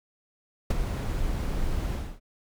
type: noise with ADSR envelope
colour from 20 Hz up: brown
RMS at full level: -20 dBFS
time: 0.7-2.2 s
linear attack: 6 ms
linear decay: 24 ms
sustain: -8 dB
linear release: 290 ms
effects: none